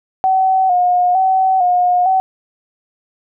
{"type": "tone with vibrato", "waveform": "sine", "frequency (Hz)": 738, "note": "F#5", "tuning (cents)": -5, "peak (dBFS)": -10, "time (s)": [0.24, 2.2], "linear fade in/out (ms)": 0, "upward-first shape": "square", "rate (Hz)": 1.1, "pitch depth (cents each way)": 48, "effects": []}